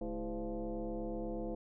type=tone with frequency modulation; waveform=sine; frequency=146.83 Hz; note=D3; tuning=in tune; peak=-36 dBFS; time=0.01-1.55 s; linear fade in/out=5 ms; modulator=181 Hz; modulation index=2.6; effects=none